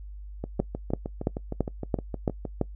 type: two click trains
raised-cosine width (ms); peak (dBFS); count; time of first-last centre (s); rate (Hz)
2; -10 / -18; 7 / 14; 0.6-2.613 / 0.44-2.452; 2.98 / 6.46
effects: noise-tail reverb RT60 0.1 s tail -22 dB re dry + added 50 Hz sine -38 dBFS peak until 2.75 s